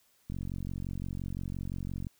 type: click train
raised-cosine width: 5 ms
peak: -25 dBFS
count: 82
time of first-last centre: 0.3-2.069 s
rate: 45.8 Hz
effects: white hiss -68 dBFS RMS until 2.19 s